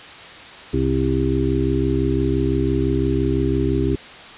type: harmonic tone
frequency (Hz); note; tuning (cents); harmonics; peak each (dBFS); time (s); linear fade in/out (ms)
65.9; C2; +13; 1 / 2 / 4 / 5 / 6; -23 / -23 / -23 / -23 / -23; 0.73-3.96; 10
effects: white hiss -38 dBFS RMS until 4.37 s + resampled to 8000 Hz